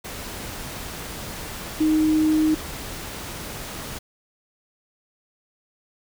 sine tone in noise, 311.1 Hz, D#4, in tune, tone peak -16 dBFS, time 1.8-2.55 s, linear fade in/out 10 ms, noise pink, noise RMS -34 dBFS, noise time 0.04-3.99 s, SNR +15 dB, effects none

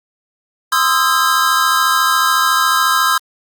square tone cluster, 1035 / 1256 / 1330 / 1612 Hz, C6 / D#6 / E6 / G6, -19 / +16 / +15 / +48 cents, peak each -18 dBFS, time 0.72-3.18 s, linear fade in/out 5 ms, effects Opus 48 kbps

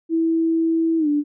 sine tone with pitch glide, 327.3 to 293.3 Hz, E4 to D4, -12 to -2 cents, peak -16 dBFS, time 0.09-1.24 s, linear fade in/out 50 ms, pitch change -190 cents, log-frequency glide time 0.98-1.08 s, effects none

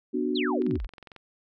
sine chord, B minor, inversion none, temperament just, 246.9 / 296.3 / 370.4 Hz, B3 / D4 / F#4, 0 / +15 / +2 cents, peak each -29 dBFS, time 0.13-0.78 s, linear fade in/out 20 ms
sine exponential sweep, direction down, 4441 to 32.7 Hz, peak -29 dBFS, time 0.35-0.87 s, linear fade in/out 10 ms
click train, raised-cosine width 0.3 ms, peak -29 dBFS, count 13, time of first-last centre 0.62-1.163 s, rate 22.1 Hz
effects none

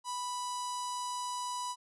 sawtooth tone with notch filter, 987.8 Hz, B5, in tune, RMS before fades -37 dBFS, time 0.04-1.76 s, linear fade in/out 50 ms, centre 2100 Hz, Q 0.6, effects resampled to 24000 Hz

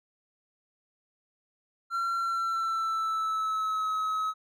triangle tone with pitch glide, 1365 to 1281 Hz, F6 to E6, -40 to -50 cents, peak -25 dBFS, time 1.9-4.34 s, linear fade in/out 50 ms, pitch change -110 cents, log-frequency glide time 2.14-3.89 s, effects none

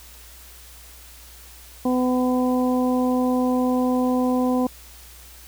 harmonic tone, 252.1 Hz, B3, 36 cents sharp, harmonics 1 / 2 / 3 / 4, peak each -19 / -25 / -29 / -31 dBFS, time 1.85-4.67 s, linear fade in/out 5 ms, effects added 60 Hz sine -46 dBFS peak until 5.47 s + white hiss -46 dBFS RMS until 5.47 s

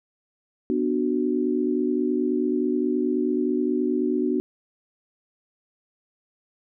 sine chord, B minor, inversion none, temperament just, 246.9 / 296.3 / 370.4 Hz, B3 / D4 / F#4, 0 / +15 / +2 cents, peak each -25 dBFS, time 0.7-4.4 s, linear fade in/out 0 ms, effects none

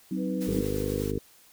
sine chord, C diminished, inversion second, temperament just, 188.37 / 261.6 / 314 Hz, Gb3 / C4 / Eb4, +31 / 0 / +16 cents, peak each -30 / -33 / -33 dBFS, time 0.11-0.61 s, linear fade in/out 5 ms
sine tone, 493.9 Hz, B4, in tune, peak -35 dBFS, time 0.16-1.05 s, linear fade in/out 50 ms
white noise with tremolo, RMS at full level -42 dBFS, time 0.4-1.12 s, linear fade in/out 20 ms, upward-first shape sine, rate 8.4 Hz, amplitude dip 30%
harmonic tone, 51 Hz, G#1, 31 cents flat, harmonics 1 / 2 / 3 / 4 / 5 / 6 / 7 / 8 / 9, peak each -36 / -35 / -37 / -39 / -35 / -36 / -39 / -34 / -35 dBFS, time 0.47-1.19 s, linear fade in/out 5 ms
effects white hiss -57 dBFS RMS until 1.52 s

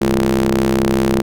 sawtooth ring-modulated tone, 65 Hz, C2, 11 cents flat, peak -6 dBFS, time 0.01-1.22 s, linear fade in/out 10 ms, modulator 277 Hz, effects none

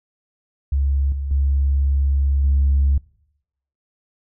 sine tone with level steps, 69.3 Hz, C#2, in tune, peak -15 / -22 / -14 / -12 dBFS, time 0.72-2.98 s, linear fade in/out 5 ms, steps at 1.12 / 1.31 / 2.44 s, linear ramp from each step 2 ms, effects noise-tail reverb RT60 0.8 s tail -24 dB re dry + tanh soft clip ceiling -10 dBFS

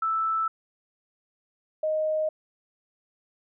sine tone pair in turn, 1318.5 / 622.2 Hz, E6 / D#5, 0 / 0 cents, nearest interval octave + minor second, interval 1300 cents, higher first, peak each -23 dBFS, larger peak neither, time 0.02-0.48 / 1.83-2.29 s, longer neither, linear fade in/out 5 ms, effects none

